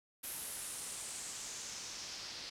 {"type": "noise with low-pass filter sweep", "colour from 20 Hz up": "white", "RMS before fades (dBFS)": -45, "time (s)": [0.23, 2.5], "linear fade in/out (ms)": 10, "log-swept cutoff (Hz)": [12000, 4600], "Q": 2.8, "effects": []}